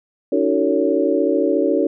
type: tone cluster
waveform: sine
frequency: 285.5 / 319.2 / 373.6 / 450.5 / 561 Hz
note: D4 / D#4 / F#4 / A4 / C#5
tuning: -49 / +44 / +17 / +41 / +21 cents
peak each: -21 dBFS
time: 0.32-1.87 s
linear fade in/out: 5 ms
effects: none